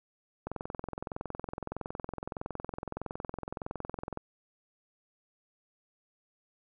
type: click train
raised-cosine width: 1 ms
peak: -22 dBFS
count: 81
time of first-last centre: 0.47-4.174 s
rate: 21.6 Hz
effects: none